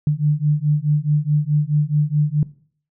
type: beating tone pair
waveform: sine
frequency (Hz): 146.83 / 151.53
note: D3 / D#3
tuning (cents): 0 / -45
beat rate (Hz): 4.7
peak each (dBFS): -18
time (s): 0.07-2.43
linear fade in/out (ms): 2
effects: noise-tail reverb RT60 0.5 s tail -19 dB re dry

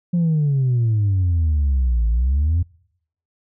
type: exponential two-way sweep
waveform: sine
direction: down then up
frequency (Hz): 177.7 to 54.6 to 88.9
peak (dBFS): -13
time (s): 0.13-2.63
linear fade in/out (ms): 10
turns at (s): 2.08
effects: noise-tail reverb RT60 0.7 s tail -26 dB re dry + tanh soft clip ceiling -13 dBFS

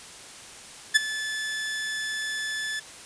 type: tone with ADSR envelope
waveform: sawtooth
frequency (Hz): 1737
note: A6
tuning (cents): -23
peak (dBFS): -9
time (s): 0.94-2.8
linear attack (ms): 21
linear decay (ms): 17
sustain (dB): -16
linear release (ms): 11
effects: white hiss -44 dBFS RMS until 3.05 s + resampled to 22050 Hz

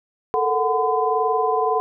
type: tone cluster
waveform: sine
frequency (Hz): 437.7 / 459.4 / 739 / 1015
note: A4 / A#4 / F#5 / B5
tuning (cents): -9 / -25 / -2 / +47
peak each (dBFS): -22 / -27 / -22 / -22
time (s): 0.34-1.8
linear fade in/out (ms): 0
effects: none

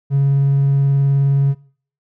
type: tone with vibrato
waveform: triangle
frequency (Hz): 138.8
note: C#3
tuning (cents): +3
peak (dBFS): -8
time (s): 0.1-1.55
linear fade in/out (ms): 50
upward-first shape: square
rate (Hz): 19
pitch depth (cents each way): 8
effects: noise-tail reverb RT60 0.5 s tail -23 dB re dry + tanh soft clip ceiling -7 dBFS

